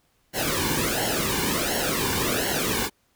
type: noise with flanger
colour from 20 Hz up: pink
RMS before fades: -25 dBFS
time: 0.33-2.9 s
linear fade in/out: 50 ms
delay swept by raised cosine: 0.82 to 1.57 ms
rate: 1.4 Hz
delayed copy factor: -0.8
effects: pink hiss -67 dBFS RMS until 3.15 s